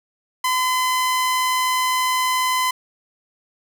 sawtooth tone, 1019 Hz, C6, 46 cents flat, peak -14 dBFS, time 0.44-2.71 s, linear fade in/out 5 ms, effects none

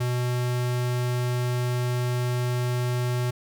square tone, 123.47 Hz, B2, in tune, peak -24 dBFS, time 0-3.31 s, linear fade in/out 10 ms, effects none

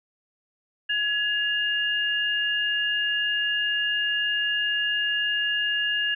sine tone pair together, 1679 / 2824 Hz, G#6 / F7, +18 / +19 cents, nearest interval major sixth, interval 901 cents, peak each -25 dBFS, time 0.89-6.15 s, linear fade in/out 10 ms, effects none

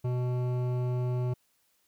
sine tone with hard clipping, 124.4 Hz, B2, 13 cents sharp, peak -29 dBFS, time 0.04-1.34 s, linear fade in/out 10 ms, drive 13 dB, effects white hiss -71 dBFS RMS until 1.87 s

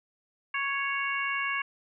harmonic tone, 554.4 Hz, C#5, in tune, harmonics 2 / 3 / 4 / 5, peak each -33 / -33 / -32 / -35 dBFS, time 0.54-1.62 s, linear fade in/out 5 ms, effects none

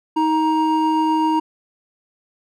triangle tone pair together, 315.6 / 939 Hz, D#4 / A#5, +25 / +12 cents, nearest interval octave + perfect fifth, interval 1887 cents, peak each -16 dBFS, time 0.16-1.4 s, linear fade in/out 10 ms, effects none

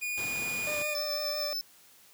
45% pulse tone, 2448 Hz, D#7, 29 cents flat, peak -31 dBFS, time 0.01-0.95 s, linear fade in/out 20 ms
pink noise, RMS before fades -41 dBFS, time 0.17-0.83 s, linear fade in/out 10 ms
40% pulse tone with vibrato, 597 Hz, D5, 28 cents sharp, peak -33 dBFS, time 0.67-1.53 s, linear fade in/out 0 ms, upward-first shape triangle, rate 6 Hz, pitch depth 26 cents each way
square tone with tremolo, 5274 Hz, E8, in tune, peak -31 dBFS, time 0.95-1.61 s, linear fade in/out 0 ms, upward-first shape sine, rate 6.8 Hz, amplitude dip 35%
effects white hiss -58 dBFS RMS until 2.13 s + high-pass 100 Hz 12 dB/octave

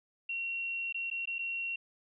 sine tone with dropouts, 2737 Hz, F7, 36 cents flat, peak -33 dBFS, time 0.29-1.76 s, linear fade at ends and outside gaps 5 ms, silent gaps 0.926-0.944 / 1.102-1.112 / 1.256-1.273 / 1.384-1.39 s, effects none

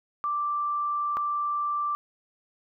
sine tone pair in turn, 1174.7 / 1174.7 Hz, D6 / D6, 0 / 0 cents, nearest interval unison, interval 0 cents, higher neither, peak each -25 dBFS, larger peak neither, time 0.24-1.17 / 1.17-1.95 s, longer first, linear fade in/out 0 ms, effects none

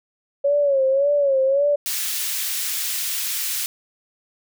sine tone with vibrato, 554.4 Hz, C#5, in tune, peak -15 dBFS, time 0.44-1.76 s, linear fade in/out 10 ms, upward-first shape sine, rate 1.8 Hz, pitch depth 85 cents each way
white high-pass noise, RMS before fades -25 dBFS, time 1.86-3.66 s, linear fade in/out 0 ms, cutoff 2100 Hz, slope 12 dB/octave
effects none

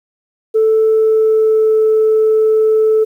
sine tone with pitch glide, 440 to 436.7 Hz, A4 to A4, 0 to -13 cents, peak -7 dBFS, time 0.54-3.05 s, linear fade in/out 20 ms, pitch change -13 cents, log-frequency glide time 0.84-1.81 s, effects tanh soft clip ceiling -5 dBFS + 8-bit

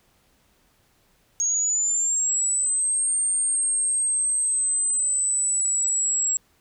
sine linear two-way sweep, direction up then down, 6560 to 8690 to 7630 Hz, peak -20 dBFS, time 1.4-6.37 s, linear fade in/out 0 ms, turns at 3.17 s, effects pink hiss -63 dBFS RMS until 6.6 s

